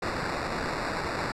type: noise with sample-and-hold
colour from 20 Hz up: white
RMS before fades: -31 dBFS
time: 0.02-1.32 s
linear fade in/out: 5 ms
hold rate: 3150 Hz
effects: low-pass 6000 Hz 12 dB/octave